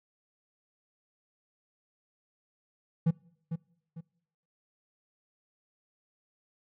triangle tone with echo, 164.81 Hz, E3, in tune, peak -19 dBFS, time 3.06-3.11 s, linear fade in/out 10 ms, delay 450 ms, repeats 2, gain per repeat -9 dB, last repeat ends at 4.01 s, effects noise-tail reverb RT60 0.8 s tail -25 dB re dry

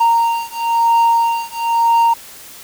triangle beating tone pair, 926 / 927 Hz, A#5 / A#5, -12 / -10 cents, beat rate 1 Hz, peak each -13 dBFS, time 0-2.14 s, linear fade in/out 10 ms, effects white hiss -37 dBFS RMS until 2.63 s

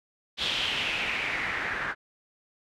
white noise with low-pass filter sweep, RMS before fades -30 dBFS, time 0.37-1.95 s, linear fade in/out 50 ms, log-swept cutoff 3500 to 1600 Hz, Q 4.1, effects none

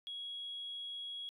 sine tone, 3322 Hz, G#7, in tune, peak -40 dBFS, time 0.07-1.29 s, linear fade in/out 0 ms, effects tanh soft clip ceiling -36 dBFS

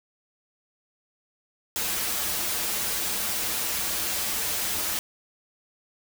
white noise with comb filter, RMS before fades -28 dBFS, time 1.76-4.99 s, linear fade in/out 0 ms, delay 7.5 ms, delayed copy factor -0.8, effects none

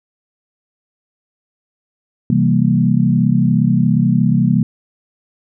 sine chord, C dominant seventh, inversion none, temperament equal, 130.81 / 164.81 / 196 / 233.1 Hz, C3 / E3 / G3 / Bb3, 0 / 0 / 0 / 0 cents, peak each -16 dBFS, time 2.3-4.63 s, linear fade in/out 2 ms, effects none

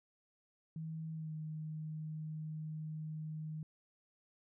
sine tone with pitch glide, 159.9 to 155.62 Hz, D#3 to D#3, +48 to +1 cents, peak -40 dBFS, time 0.76-3.63 s, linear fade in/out 2 ms, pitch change -47 cents, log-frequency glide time 1.13-1.33 s, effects none

